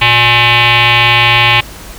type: tone with frequency modulation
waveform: sine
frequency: 116.54 Hz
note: A#2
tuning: in tune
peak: -5 dBFS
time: 0.01-1.61 s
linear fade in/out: 10 ms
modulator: 477 Hz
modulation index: 6.7
effects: added 50 Hz sine -31 dBFS peak until 1.98 s + pink hiss -31 dBFS RMS until 1.98 s